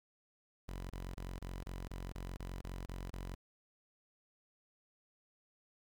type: tone bursts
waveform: sawtooth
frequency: 45.33 Hz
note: F#1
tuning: 35 cents flat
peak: -38 dBFS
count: 11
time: 0.68-3.35 s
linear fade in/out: 10 ms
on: 220 ms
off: 25 ms
effects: 11-bit